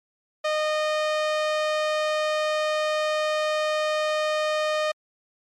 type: tone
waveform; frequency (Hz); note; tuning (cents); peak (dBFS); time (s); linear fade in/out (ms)
sawtooth; 614; D#5; -23; -18; 0.44-4.92; 10
effects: low-pass 5000 Hz 12 dB/octave + MP3 96 kbps